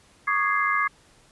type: tone cluster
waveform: sine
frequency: 1124 / 1219 / 1666 / 2089 Hz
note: C#6 / D#6 / G#6 / C7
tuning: +24 / -36 / +5 / -3 cents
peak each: -26 dBFS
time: 0.27-0.88 s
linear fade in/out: 10 ms
effects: pink hiss -57 dBFS RMS until 1.31 s + resampled to 24000 Hz